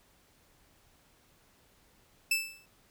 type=tone with exponential decay; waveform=sawtooth; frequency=2637 Hz; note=E7; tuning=in tune; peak=-20 dBFS; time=2.31-2.66 s; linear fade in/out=5 ms; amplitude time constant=74 ms; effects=pink hiss -65 dBFS RMS until 2.9 s